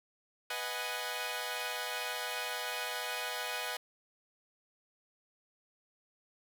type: chord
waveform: 10% pulse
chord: G# minor seventh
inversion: first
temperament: equal with one note detuned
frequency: 493.9 / 622.3 / 737.4 / 830.6 Hz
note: B4 / D#5 / F#5 / G#5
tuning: 0 / 0 / -6 / 0 cents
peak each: -33 dBFS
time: 0.5-3.77 s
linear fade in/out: 5 ms
effects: none